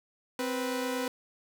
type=tone pair together; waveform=sawtooth; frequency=260.2 / 491.8 Hz; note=C4 / B4; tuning=-9 / -7 cents; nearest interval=major seventh; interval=1102 cents; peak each=-29 / -29 dBFS; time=0.39-1.08 s; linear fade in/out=2 ms; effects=none